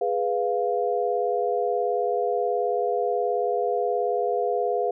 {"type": "chord", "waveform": "sine", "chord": "F diminished", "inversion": "first", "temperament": "equal", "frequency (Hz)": [415.3, 493.9, 698.5], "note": ["Ab4", "Cb5", "F5"], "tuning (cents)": [0, 0, 0], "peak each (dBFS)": -26, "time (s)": [0.01, 4.91], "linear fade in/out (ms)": 5, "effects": []}